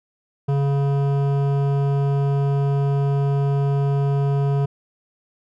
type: tone with hard clipping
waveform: triangle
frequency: 140 Hz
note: C#3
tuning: 18 cents sharp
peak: -19 dBFS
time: 0.48-4.66 s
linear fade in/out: 10 ms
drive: 17 dB
effects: none